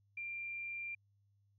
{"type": "tone", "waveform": "sine", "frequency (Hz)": 2378, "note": "D7", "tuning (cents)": 21, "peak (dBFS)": -40, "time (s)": [0.17, 0.95], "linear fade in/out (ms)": 5, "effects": ["added 100 Hz sine -70 dBFS peak until 1.58 s"]}